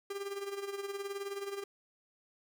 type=tone with tremolo; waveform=45% pulse; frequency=398.5 Hz; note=G4; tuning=28 cents sharp; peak=-35 dBFS; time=0.1-1.64 s; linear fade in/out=5 ms; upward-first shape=sine; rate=19 Hz; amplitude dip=65%; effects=none